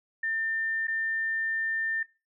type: tone with dropouts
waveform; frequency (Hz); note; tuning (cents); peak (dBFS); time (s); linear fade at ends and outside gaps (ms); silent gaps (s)
sine; 1800; A6; +39; -27; 0.23-2.03; 5; 0.871-0.88
effects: noise-tail reverb RT60 0.3 s tail -21 dB re dry